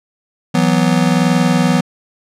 square chord, E suspended second, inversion none, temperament just, 164.81 / 185.42 / 247.2 Hz, E3 / F#3 / B3, 0 / +4 / +2 cents, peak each -16 dBFS, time 0.54-1.81 s, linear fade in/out 10 ms, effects low-pass 9000 Hz 12 dB/octave

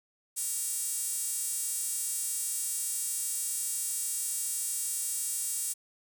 sawtooth tone with high-pass filter, 466.2 Hz, A#4, in tune, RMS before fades -33 dBFS, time 0.36-5.74 s, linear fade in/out 20 ms, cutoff 8700 Hz, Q 2.7, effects none

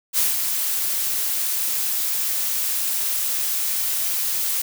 blue noise with ADSR envelope, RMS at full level -18 dBFS, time 0.13-4.62 s, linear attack 49 ms, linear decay 170 ms, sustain -5 dB, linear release 6 ms, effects none

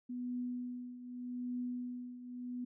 sine tone with tremolo, 246.9 Hz, B3, in tune, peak -35 dBFS, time 0.09-2.65 s, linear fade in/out 10 ms, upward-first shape triangle, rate 0.83 Hz, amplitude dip 75%, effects none

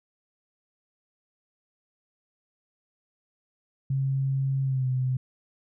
sine tone with pitch glide, 135.2 to 128.65 Hz, C#3 to C3, -43 to -29 cents, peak -23 dBFS, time 3.9-5.17 s, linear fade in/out 5 ms, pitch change -86 cents, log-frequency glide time 4.63-4.87 s, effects none

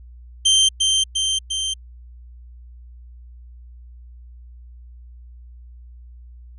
sawtooth tone with echo, 3136 Hz, G7, in tune, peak -9 dBFS, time 0.45-0.69 s, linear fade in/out 10 ms, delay 350 ms, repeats 3, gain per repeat -3 dB, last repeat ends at 1.74 s, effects added 60 Hz sine -39 dBFS peak until 6.58 s + resampled to 24000 Hz

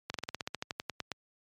slowing click train, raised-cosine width 0.2 ms, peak -17 dBFS, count 15, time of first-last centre 0.1-1.117 s, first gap 42 ms, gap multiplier 1.08, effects high-pass 80 Hz 12 dB/octave + MP3 96 kbps

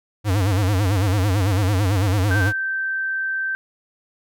square tone with vibrato, 98 Hz, G2, in tune, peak -17 dBFS, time 0.24-2.53 s, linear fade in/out 50 ms, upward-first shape sine, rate 9 Hz, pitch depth 150 cents each way
sine tone, 1556 Hz, G6, 13 cents flat, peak -21 dBFS, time 2.31-3.55 s, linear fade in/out 0 ms
effects none

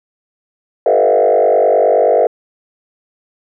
sine tone with frequency modulation, 565 Hz, C#5, 33 cents sharp, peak -7 dBFS, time 0.86-2.27 s, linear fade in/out 2 ms, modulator 49.5 Hz, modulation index 2.9, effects tanh soft clip ceiling -3 dBFS

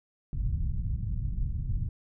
pink low-pass noise, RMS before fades -30 dBFS, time 0.33-1.89 s, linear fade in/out 2 ms, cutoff 140 Hz, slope 24 dB/octave, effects none

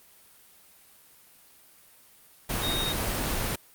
sine tone in noise, 3729 Hz, A#7, in tune, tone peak -29 dBFS, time 2.62-2.93 s, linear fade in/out 10 ms, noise pink, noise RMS -29 dBFS, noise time 2.49-3.56 s, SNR -3 dB, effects white hiss -56 dBFS RMS until 3.74 s + Opus 32 kbps

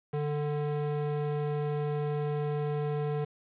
square tone with band-pass filter, 147.9 Hz, D3, 13 cents sharp, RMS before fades -31 dBFS, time 0.13-3.25 s, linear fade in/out 10 ms, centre 390 Hz, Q 1, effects resampled to 8000 Hz + 9-bit

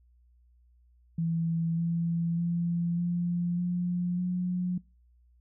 sine tone with pitch steps, 165.5 / 168.3 / 171.14 / 174.03 / 176.97 / 179.96 Hz, E3 / E3 / F3 / F3 / F3 / F#3, +7 / +36 / -35 / -6 / +23 / -48 cents, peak -26 dBFS, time 1.18-4.78 s, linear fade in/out 5 ms, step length 600 ms, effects noise-tail reverb RT60 0.3 s tail -24 dB re dry + added 60 Hz sine -59 dBFS peak until 5.4 s

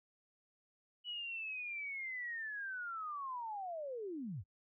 sine linear sweep, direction down, 2960 to 73.42 Hz, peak -40 dBFS, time 1.04-4.44 s, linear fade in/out 50 ms, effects noise-tail reverb RT60 0.1 s tail -26 dB re dry

